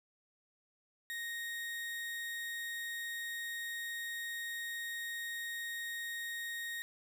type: tone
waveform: 35% pulse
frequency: 1864.7 Hz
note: A#6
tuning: in tune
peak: -37 dBFS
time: 1.1-6.82 s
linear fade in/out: 0 ms
effects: none